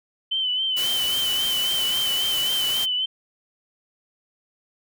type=tone with vibrato; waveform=sine; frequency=3049 Hz; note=G7; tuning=49 cents flat; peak=-21 dBFS; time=0.31-3.06 s; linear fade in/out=10 ms; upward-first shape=sine; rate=3.7 Hz; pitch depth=49 cents each way
type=noise; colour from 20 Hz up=white; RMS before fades=-30 dBFS; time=0.76-2.86 s; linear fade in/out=20 ms
effects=none